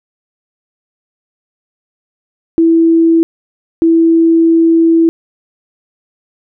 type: tone bursts at uneven times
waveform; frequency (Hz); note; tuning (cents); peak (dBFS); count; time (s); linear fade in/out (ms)
sine; 329.6; E4; 0; -5; 2; 2.58-3.23 / 3.82-5.09; 0
effects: none